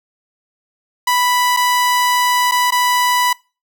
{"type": "tone with dropouts", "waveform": "sawtooth", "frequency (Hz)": 987.8, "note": "B5", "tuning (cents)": 0, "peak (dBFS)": -9, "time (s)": [1.07, 3.33], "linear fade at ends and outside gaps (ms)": 5, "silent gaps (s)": [[1.566, 1.57], [2.513, 2.519], [2.707, 2.721]], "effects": ["noise-tail reverb RT60 0.3 s tail -23 dB re dry"]}